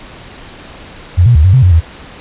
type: tone with pitch steps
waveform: sine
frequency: 88.5 / 120.3 / 75.5 / 93.7 / 130.4 / 90.8 / 81.7 Hz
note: F2 / B2 / D2 / F#2 / C3 / F#2 / E2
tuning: +23 / -45 / +48 / +22 / -5 / -32 / -15 cents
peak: -3 dBFS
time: 1.17-1.807 s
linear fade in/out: 20 ms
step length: 91 ms
effects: pink hiss -33 dBFS RMS until 2.2 s + resampled to 8000 Hz